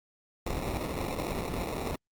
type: noise with sample-and-hold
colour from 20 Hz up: pink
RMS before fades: -33 dBFS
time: 0.46-1.96 s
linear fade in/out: 5 ms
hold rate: 1575 Hz
effects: Opus 48 kbps